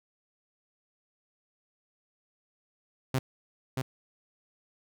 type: tone with echo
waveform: sawtooth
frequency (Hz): 130.81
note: C3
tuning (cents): 0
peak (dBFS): -21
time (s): 3.14-3.19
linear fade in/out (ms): 5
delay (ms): 630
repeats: 1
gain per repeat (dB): -4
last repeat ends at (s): 3.82
effects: none